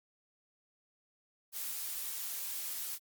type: noise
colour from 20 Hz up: blue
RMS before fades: -39 dBFS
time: 1.52-2.99 s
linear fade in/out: 50 ms
effects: Opus 48 kbps